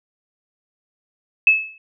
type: tone with exponential decay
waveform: sine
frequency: 2600 Hz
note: E7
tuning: 24 cents flat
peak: -6 dBFS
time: 1.47-1.78 s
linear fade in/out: 2 ms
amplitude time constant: 66 ms
effects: none